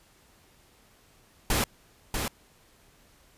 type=noise with echo; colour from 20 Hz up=pink; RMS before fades=-25 dBFS; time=1.5-1.64 s; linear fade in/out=2 ms; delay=640 ms; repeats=1; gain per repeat=-5 dB; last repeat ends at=2.28 s; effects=pink hiss -60 dBFS RMS until 3.37 s + resampled to 32000 Hz